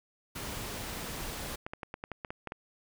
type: noise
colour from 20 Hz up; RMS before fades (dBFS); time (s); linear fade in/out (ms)
pink; -39; 0.35-1.56; 10
type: clicks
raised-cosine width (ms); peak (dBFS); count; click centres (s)
0.5; -23; 10; 1.665 / 1.735 / 1.832 / 1.941 / 2.039 / 2.117 / 2.248 / 2.305 / 2.473 / 2.521
effects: none